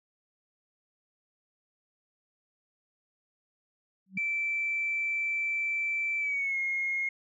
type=tone with exponential growth; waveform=sine; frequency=190 Hz; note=F#3; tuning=46 cents sharp; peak=-32 dBFS; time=4.06-4.18 s; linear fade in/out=5 ms; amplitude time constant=24 ms
type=tone with pitch glide; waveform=sine; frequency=2331 to 2150 Hz; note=D7 to C7; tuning=-14 to +47 cents; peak=-27 dBFS; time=4.17-7.09 s; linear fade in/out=5 ms; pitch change=-139 cents; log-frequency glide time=6.19-6.58 s
effects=tanh soft clip ceiling -21 dBFS